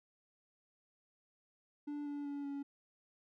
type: tone with pitch steps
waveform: triangle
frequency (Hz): 292.1 / 288.4 / 284.8 / 281.2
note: D4 / D4 / C#4 / C#4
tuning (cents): -9 / -31 / +47 / +25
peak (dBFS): -37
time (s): 1.87-2.63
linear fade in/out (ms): 10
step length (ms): 190
effects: none